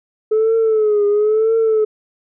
sine tone with vibrato, 430.4 Hz, A4, 38 cents flat, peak -10 dBFS, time 0.31-1.85 s, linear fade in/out 10 ms, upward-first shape triangle, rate 1 Hz, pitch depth 95 cents each way, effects tanh soft clip ceiling -9 dBFS

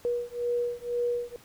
sine beating tone pair, 480.3 / 482.3 Hz, B4 / B4, -48 / -41 cents, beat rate 2 Hz, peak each -30 dBFS, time 0.05-1.36 s, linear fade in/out 0 ms, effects pink hiss -55 dBFS RMS until 1.44 s

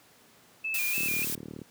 sine tone with vibrato, 2517 Hz, D#7, 19 cents sharp, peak -29 dBFS, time 0.64-1.25 s, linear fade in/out 10 ms, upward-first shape square, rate 3.4 Hz, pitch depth 68 cents each way
blue noise, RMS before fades -32 dBFS, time 0.74-1.35 s, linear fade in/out 2 ms
click train, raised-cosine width 3 ms, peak -25 dBFS, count 25, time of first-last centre 0.98-1.617 s, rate 37.7 Hz
effects pink hiss -58 dBFS RMS until 1.7 s + high-pass 150 Hz 12 dB/octave

